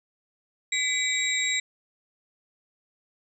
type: tone cluster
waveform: sine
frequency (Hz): 2018 / 2296 / 3824 / 7540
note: B6 / D7 / A#7 / A#8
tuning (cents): +37 / -40 / +43 / +19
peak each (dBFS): -29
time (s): 0.72-1.6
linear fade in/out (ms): 5
effects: none